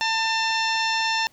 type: harmonic tone with a mistuned harmonic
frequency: 896 Hz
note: A5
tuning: 31 cents sharp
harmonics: 1 / 2 / 3 / 4 / 5 / 6 / 7 / 8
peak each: -25 / -27 / -28 / -30 / -33 / -30 / -42 / -43 dBFS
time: 0.01-1.27 s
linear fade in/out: 0 ms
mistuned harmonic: 5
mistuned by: -100 cents
effects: pink hiss -58 dBFS RMS until 1.32 s